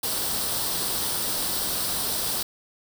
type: noise with comb filter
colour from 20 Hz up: white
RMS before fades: -27 dBFS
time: 0.03-2.43 s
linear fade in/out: 5 ms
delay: 0.22 ms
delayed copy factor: +0.55
effects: none